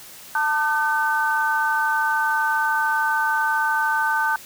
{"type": "tone cluster", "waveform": "sine", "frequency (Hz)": [891, 1205, 1524], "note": ["A5", "D6", "G6"], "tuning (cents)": [22, 44, -49], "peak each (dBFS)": [-22, -27, -21], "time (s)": [0.35, 4.36], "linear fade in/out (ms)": 2, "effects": ["white hiss -42 dBFS RMS until 4.45 s"]}